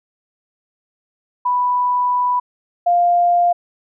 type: tone pair in turn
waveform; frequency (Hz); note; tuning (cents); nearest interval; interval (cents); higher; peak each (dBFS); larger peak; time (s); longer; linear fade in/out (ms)
sine; 987.8 / 700; B5 / F5; 0 / +4; tritone; 596; first; -14 / -11; second; 1.45-2.4 / 2.86-3.53; first; 10
effects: none